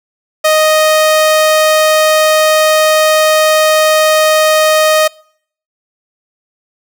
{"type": "tone", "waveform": "sawtooth", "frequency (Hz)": 622.3, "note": "D#5", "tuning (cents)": 0, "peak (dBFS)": -3, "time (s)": [0.44, 5.08], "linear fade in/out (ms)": 10, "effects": ["noise-tail reverb RT60 0.6 s tail -25 dB re dry"]}